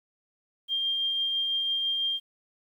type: tone with tremolo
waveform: sine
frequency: 3196 Hz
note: G7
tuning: 33 cents sharp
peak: -24 dBFS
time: 0.68-2.2 s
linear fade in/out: 50 ms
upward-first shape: triangle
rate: 6 Hz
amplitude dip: 25%
effects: 10-bit